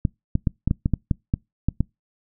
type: clicks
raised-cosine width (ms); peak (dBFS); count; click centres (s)
5; -7; 11; 0.052 / 0.354 / 0.472 / 0.676 / 0.711 / 0.859 / 0.937 / 1.112 / 1.339 / 1.686 / 1.806
effects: noise-tail reverb RT60 0.2 s tail -26 dB re dry